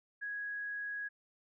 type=tone; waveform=sine; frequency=1661.2 Hz; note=G#6; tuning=in tune; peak=-37 dBFS; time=0.21-1.09 s; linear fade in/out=20 ms; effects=none